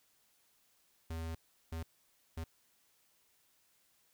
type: tone bursts at uneven times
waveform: square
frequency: 81.8 Hz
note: E2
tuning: 13 cents flat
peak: -39 dBFS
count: 3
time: 1.1-1.35 / 1.72-1.83 / 2.37-2.44 s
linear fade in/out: 5 ms
effects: white hiss -72 dBFS RMS until 4.13 s